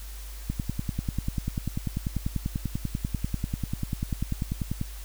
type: click train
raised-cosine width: 5 ms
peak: -15 dBFS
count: 45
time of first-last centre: 0.5-4.814 s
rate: 10.2 Hz
effects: added 50 Hz sine -37 dBFS peak until 5.04 s + white hiss -47 dBFS RMS until 5.04 s